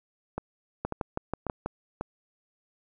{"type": "two click trains", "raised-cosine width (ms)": 1, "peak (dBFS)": [-15, -17], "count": [6, 4], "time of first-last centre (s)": [[0.85, 1.66], [0.38, 2.01]], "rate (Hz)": [6.17, 1.84], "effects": []}